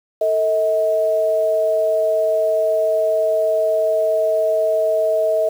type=tone pair together; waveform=sine; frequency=445.8 / 638 Hz; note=A4 / D#5; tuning=+23 / +43 cents; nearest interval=tritone; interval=620 cents; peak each=-22 / -15 dBFS; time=0.21-5.49 s; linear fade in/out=5 ms; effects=7-bit